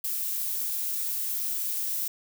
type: noise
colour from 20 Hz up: violet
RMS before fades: -30 dBFS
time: 0.04-2.08 s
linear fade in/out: 5 ms
effects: none